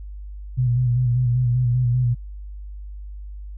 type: tone with vibrato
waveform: sine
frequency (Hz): 123.47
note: B2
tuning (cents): 0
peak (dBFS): -16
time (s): 0.57-2.15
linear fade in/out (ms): 20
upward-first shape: square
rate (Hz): 5.1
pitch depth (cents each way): 40
effects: added 50 Hz sine -32 dBFS peak until 3.57 s